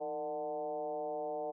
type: tone with frequency modulation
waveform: sine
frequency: 600 Hz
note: D5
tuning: 37 cents sharp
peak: -35 dBFS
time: 0-1.52 s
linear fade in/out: 20 ms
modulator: 143 Hz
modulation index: 1.4
effects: none